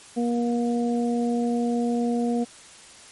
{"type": "harmonic tone", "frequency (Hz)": 237.8, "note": "A#3", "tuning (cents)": 35, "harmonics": [1, 2, 3], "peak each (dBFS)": [-22, -28, -32], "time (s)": [0.16, 2.45], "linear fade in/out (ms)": 20, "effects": ["white hiss -47 dBFS RMS until 3.11 s", "MP3 48 kbps"]}